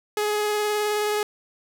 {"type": "tone with vibrato", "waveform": "sawtooth", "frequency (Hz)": 420, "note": "G#4", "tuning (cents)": 19, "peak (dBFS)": -18, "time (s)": [0.17, 1.23], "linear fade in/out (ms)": 2, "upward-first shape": "triangle", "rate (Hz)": 19, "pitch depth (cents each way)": 15, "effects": []}